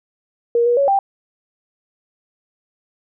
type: tone with pitch steps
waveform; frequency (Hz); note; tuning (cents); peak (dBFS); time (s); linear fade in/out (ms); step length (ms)
sine; 471.1 / 480.8 / 558 / 787; A#4 / B4 / C#5 / G5; +18 / -46 / +11 / +7; -12; 0.55-0.99; 2; 110
effects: none